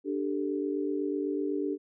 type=chord; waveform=sine; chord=D suspended fourth; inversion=none; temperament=equal; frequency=293.7 / 392 / 440 Hz; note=D4 / G4 / A4; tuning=0 / 0 / 0 cents; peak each=-31 / -32 / -36 dBFS; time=0.04-1.78 s; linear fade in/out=50 ms; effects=none